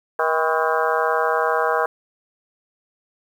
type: harmonic tone with a mistuned harmonic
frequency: 159.3 Hz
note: D#3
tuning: 41 cents sharp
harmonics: 3 / 4 / 5 / 6 / 7 / 8 / 9 / 10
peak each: -23 / -24 / -25 / -26 / -26 / -27 / -28 / -28 dBFS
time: 0.19-1.86 s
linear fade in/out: 2 ms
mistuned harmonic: 6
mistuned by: +100 cents
effects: 8-bit